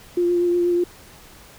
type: tone with vibrato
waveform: sine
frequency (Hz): 350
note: F4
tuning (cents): +4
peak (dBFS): -16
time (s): 0.17-0.84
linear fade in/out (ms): 5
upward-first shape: triangle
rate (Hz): 8.2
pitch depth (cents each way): 20
effects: pink hiss -46 dBFS RMS until 1.58 s

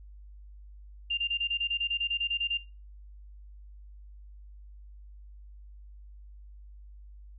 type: tone bursts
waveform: sine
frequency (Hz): 2794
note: F7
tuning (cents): 0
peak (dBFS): -26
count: 15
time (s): 1.1-2.576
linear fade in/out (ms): 10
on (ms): 76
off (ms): 24
effects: noise-tail reverb RT60 0.3 s tail -18 dB re dry + added 50 Hz sine -46 dBFS peak until 7.38 s

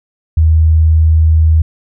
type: tone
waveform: sine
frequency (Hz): 79.6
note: D#2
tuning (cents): +40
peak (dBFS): -5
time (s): 0.37-1.62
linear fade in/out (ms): 5
effects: none

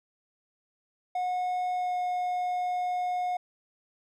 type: tone with pitch glide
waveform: triangle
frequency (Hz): 727 to 722.4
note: F#5 to F#5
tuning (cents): -31 to -42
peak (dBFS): -25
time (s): 1.15-3.37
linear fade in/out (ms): 5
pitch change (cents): -11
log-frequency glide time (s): 1.74-1.96
effects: none

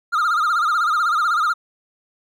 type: tone with vibrato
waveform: triangle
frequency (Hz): 1307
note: E6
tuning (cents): -15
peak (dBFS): -14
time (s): 0.12-1.54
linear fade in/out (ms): 20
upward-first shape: sine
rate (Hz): 16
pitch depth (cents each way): 140
effects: none

